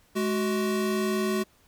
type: tone pair together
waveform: square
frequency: 211.5 / 372.8 Hz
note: G#3 / F#4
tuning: +32 / +13 cents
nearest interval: minor seventh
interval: 981 cents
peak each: -28 dBFS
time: 0.15-1.44 s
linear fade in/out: 20 ms
effects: pink hiss -62 dBFS RMS until 1.67 s